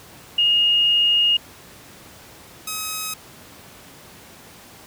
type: tone pair in turn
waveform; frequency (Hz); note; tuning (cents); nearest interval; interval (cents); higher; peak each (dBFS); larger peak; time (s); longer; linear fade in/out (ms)
sine / 5% pulse; 2853 / 1270.9; F7 / D#6; +36 / +36; octave + major second; 1400; first; -14 / -14; neither; 0.38-1.37 / 2.67-3.14; first; 5
effects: pink hiss -44 dBFS RMS until 4.86 s + high-pass 80 Hz 12 dB/octave